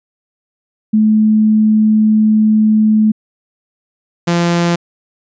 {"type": "tone pair in turn", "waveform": ["sine", "sawtooth"], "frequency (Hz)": [215.8, 171.88], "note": ["A3", "F3"], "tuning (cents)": [-33, -27], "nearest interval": "major third", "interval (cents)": 394, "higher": "first", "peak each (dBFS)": -7, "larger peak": "neither", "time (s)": [[0.93, 3.12], [4.27, 4.76]], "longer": "first", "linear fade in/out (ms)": 10, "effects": ["resampled to 16000 Hz"]}